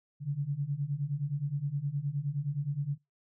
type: beating tone pair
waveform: sine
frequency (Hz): 137.5 / 147.1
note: C#3 / D3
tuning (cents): -14 / +3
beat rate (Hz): 9.6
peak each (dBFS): -34 / -32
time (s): 0.2-2.98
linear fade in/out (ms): 50
effects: noise-tail reverb RT60 0.2 s tail -24 dB re dry